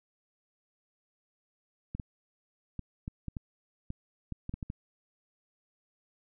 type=clicks; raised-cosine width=5 ms; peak=-24 dBFS; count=12; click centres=1.95 / 1.998 / 2.793 / 3.079 / 3.283 / 3.368 / 3.904 / 4.323 / 4.494 / 4.54 / 4.628 / 4.701 s; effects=none